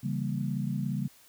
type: chord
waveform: sine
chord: C# diminished seventh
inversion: none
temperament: equal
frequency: 138.59 / 164.81 / 196 / 233.1 Hz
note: C#3 / E3 / G3 / Bb3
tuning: 0 / 0 / 0 / 0 cents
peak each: -32 / -37 / -33 / -36 dBFS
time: 0.03-1.08 s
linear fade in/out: 10 ms
effects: white hiss -58 dBFS RMS until 1.28 s